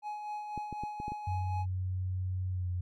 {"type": "tone with tremolo", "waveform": "triangle", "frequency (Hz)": 840, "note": "G#5", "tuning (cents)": 19, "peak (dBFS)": -33, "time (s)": [0.02, 1.66], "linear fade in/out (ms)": 50, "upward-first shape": "sine", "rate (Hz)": 4, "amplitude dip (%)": 40}
{"type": "clicks", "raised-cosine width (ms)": 3, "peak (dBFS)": -28, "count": 6, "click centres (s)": [0.577, 0.727, 0.836, 1.001, 1.081, 1.12]}
{"type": "tone with pitch glide", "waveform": "sine", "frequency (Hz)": [92.5, 89.61], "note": ["F#2", "F2"], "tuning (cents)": [0, 45], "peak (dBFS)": -31, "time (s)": [1.27, 2.81], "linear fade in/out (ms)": 5, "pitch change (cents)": -55, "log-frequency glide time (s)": [2.51, 2.69]}
{"effects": []}